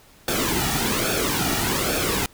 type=noise with flanger; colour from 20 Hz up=pink; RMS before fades=-23 dBFS; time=0.28-2.26 s; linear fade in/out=2 ms; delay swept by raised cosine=1 to 1.94 ms; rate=1.2 Hz; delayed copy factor=-0.65; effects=pink hiss -52 dBFS RMS until 2.33 s